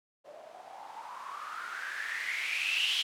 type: noise with low-pass filter sweep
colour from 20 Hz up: violet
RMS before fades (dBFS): -36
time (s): 0.24-3.03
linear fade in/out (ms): 20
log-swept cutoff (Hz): 570 to 3200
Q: 8
effects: none